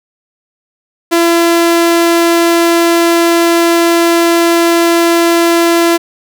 sawtooth tone, 338.3 Hz, E4, 45 cents sharp, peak -3 dBFS, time 1.11-5.98 s, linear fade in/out 20 ms, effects none

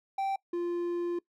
triangle tone pair in turn, 780 / 347.5 Hz, G5 / F4, -9 / -9 cents, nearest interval octave + major second, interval 1400 cents, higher first, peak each -26 / -27 dBFS, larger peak first, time 0.18-0.36 / 0.53-1.19 s, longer second, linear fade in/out 5 ms, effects noise-tail reverb RT60 0.1 s tail -22 dB re dry

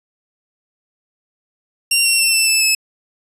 15% pulse tone with pitch steps, 2763 / 2730 / 2697 / 2664 / 2632 / 2600 Hz, F7 / F7 / E7 / E7 / E7 / E7, -19 / -40 / +39 / +18 / -3 / -24 cents, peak -5 dBFS, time 1.91-2.75 s, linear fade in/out 5 ms, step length 140 ms, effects resampled to 32000 Hz

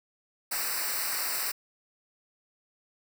white noise with comb filter, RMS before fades -31 dBFS, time 0.51-1.52 s, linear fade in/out 10 ms, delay 0.3 ms, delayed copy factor -1, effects none

